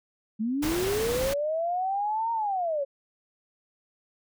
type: linear two-way sweep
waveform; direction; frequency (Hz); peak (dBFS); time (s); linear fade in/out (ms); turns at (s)
sine; up then down; 207.7 to 931 to 539; -25; 0.39-2.85; 20; 2.32
type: noise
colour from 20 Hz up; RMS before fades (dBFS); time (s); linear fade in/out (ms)
pink; -32; 0.62-1.34; 10
effects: none

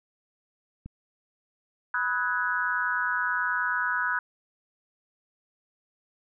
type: click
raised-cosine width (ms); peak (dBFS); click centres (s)
5; -27; 0.86
type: chord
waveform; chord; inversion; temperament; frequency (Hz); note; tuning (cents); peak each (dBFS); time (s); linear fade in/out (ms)
sine; G# minor seventh; first; equal with one note detuned; 987.8 / 1269.2 / 1480 / 1661.2; B5 / D#6 / F#6 / G#6; 0 / +34 / 0 / 0; -32 / -32 / -27 / -32; 1.94-4.19; 2
effects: none

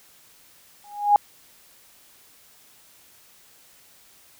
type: tone with exponential growth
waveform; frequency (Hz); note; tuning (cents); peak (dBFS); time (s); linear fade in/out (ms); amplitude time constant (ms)
sine; 823; G#5; -16; -9; 0.84-1.16; 1; 69
effects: white hiss -54 dBFS RMS until 4.39 s

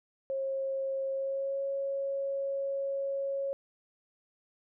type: tone with pitch glide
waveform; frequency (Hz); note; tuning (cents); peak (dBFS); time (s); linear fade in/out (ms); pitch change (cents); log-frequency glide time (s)
sine; 539 to 550.3; C#5 to C#5; -49 to -13; -30; 0.3-3.53; 0; +36; 1.1-1.62
effects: none

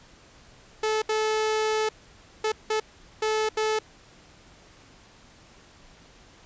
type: tone bursts at uneven times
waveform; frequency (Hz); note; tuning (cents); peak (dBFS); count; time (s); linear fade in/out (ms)
sawtooth; 434; A4; -24; -19; 6; 0.83-1.02 / 1.09-1.89 / 2.44-2.52 / 2.7-2.8 / 3.22-3.49 / 3.57-3.79; 5
effects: pink hiss -53 dBFS RMS until 6.45 s + resampled to 16000 Hz

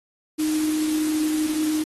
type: tone in noise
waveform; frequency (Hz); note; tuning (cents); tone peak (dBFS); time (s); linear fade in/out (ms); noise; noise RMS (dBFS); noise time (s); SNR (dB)
sine; 309; D#4; -12; -20; 0.38-1.84; 20; white; -33; 0.38-1.84; +10
effects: AAC 32 kbps

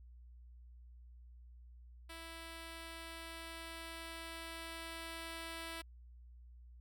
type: tone with level ramp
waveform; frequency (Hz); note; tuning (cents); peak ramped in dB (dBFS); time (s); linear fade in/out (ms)
5% pulse; 329.6; E4; 0; -37 to -32; 2.09-5.82; 10
effects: added 60 Hz sine -54 dBFS peak until 6.8 s

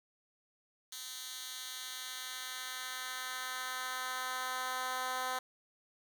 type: tone with high-pass filter sweep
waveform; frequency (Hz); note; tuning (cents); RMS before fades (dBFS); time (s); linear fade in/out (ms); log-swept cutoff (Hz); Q
10% pulse; 256; C4; -38; -40; 0.92-5.39; 5; 4100 to 780; 1
effects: none

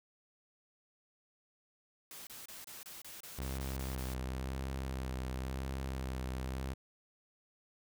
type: noise bursts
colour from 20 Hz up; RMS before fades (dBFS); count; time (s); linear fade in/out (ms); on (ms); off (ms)
white; -49; 11; 2.11-4.14; 2; 160; 27
type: tone with vibrato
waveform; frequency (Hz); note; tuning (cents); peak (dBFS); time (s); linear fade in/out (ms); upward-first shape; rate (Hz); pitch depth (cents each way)
sawtooth; 65.41; C2; 0; -33; 3.38-6.74; 10; sine; 0.95; 31
effects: none

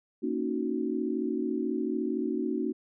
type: chord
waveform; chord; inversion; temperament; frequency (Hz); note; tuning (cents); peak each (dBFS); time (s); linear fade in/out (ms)
sine; D# minor seventh; second; equal; 233.1 / 277.2 / 311.1 / 370; A#3 / C#4 / D#4 / F#4; 0 / 0 / 0 / 0; -33; 0.22-2.73; 20
effects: none

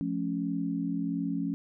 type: chord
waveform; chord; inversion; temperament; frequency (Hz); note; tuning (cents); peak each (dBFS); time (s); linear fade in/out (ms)
sine; F augmented; none; equal with one note detuned; 174.61 / 216.2 / 277.2; F3 / A3 / C#4; 0 / -30 / 0; -33 / -35 / -31; 0.01-1.54; 0
effects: none

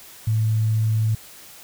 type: tone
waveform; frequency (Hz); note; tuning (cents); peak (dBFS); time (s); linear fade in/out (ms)
sine; 110; A2; 0; -17; 0.27-1.15; 5
effects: white hiss -44 dBFS RMS until 1.63 s

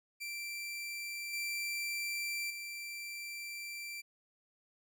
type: tone with level steps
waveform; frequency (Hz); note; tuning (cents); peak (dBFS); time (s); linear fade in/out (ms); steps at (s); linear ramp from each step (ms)
sawtooth; 2349; D7; 0; -36 / -32 / -38; 0.2-4.02; 20; 1.33 / 2.5; 5
effects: none

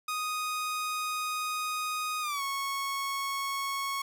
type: tone with pitch glide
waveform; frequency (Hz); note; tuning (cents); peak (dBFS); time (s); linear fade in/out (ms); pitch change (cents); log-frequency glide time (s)
sawtooth; 1244.5 to 1102.3; D#6 to C#6; 0 to -10; -27; 0.08-4.02; 5; -210; 2.21-2.42
effects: none

